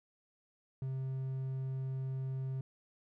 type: tone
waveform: triangle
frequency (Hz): 132.3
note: C3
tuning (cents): +20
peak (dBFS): -33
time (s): 0.82-2.61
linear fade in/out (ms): 2
effects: none